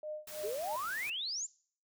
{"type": "tone with tremolo", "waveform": "sine", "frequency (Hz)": 610, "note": "D#5", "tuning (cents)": -34, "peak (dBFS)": -37, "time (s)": [0.03, 0.76], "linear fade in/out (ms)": 2, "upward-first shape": "sine", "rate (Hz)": 3.1, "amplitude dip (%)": 95}
{"type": "noise", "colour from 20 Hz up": "white", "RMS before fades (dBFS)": -47, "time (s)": [0.27, 1.1], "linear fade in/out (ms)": 5}
{"type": "exponential sweep", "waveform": "sine", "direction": "up", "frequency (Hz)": [382.9, 7530], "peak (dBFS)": -35, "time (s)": [0.43, 1.47], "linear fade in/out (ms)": 20}
{"effects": ["noise-tail reverb RT60 0.5 s tail -22 dB re dry"]}